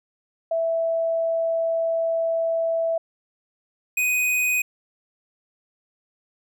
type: tone pair in turn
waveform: sine / square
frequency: 659.3 / 2495 Hz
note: E5 / D#7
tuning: 0 / +4 cents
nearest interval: octave + major seventh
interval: 2304 cents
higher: second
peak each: -20 dBFS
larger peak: neither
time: 0.51-2.98 / 3.97-4.62 s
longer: first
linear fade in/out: 5 ms
effects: none